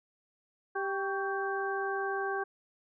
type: harmonic tone with a mistuned harmonic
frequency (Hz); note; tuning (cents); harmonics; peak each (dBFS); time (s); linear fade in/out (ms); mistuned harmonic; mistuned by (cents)
392; G4; 0; 1 / 2 / 3 / 4; -34 / -36 / -39 / -36; 0.75-2.44; 10; 3; -74
effects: none